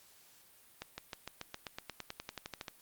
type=accelerating click train; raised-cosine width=0.2 ms; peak=-23 dBFS; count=18; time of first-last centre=0.82-2.682 s; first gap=160 ms; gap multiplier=0.95; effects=white hiss -62 dBFS RMS until 2.81 s + Opus 48 kbps